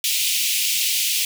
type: high-pass noise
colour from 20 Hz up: pink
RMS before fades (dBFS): -21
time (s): 0.04-1.25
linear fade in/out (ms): 2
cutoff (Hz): 2400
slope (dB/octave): 48
effects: none